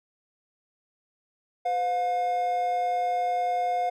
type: tone pair together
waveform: triangle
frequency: 505 / 714.2 Hz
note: B4 / F5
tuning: +39 / +39 cents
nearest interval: tritone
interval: 600 cents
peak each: -31 / -22 dBFS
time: 1.65-3.9 s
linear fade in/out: 10 ms
effects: none